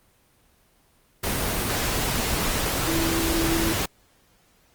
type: tone in noise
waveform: sine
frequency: 329.6 Hz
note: E4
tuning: in tune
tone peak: -25 dBFS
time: 2.87-3.73 s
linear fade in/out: 10 ms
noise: pink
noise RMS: -25 dBFS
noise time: 1.23-3.86 s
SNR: -3 dB
effects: pink hiss -61 dBFS RMS until 4.74 s + Opus 24 kbps